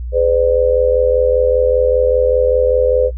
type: tone with amplitude modulation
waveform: sine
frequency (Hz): 506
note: B4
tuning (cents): +42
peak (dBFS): -6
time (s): 0.12-3.11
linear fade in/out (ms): 50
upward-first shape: sine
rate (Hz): 85.1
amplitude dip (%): 85
effects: noise-tail reverb RT60 0.1 s tail -20 dB re dry + added 60 Hz sine -21 dBFS peak until 3.17 s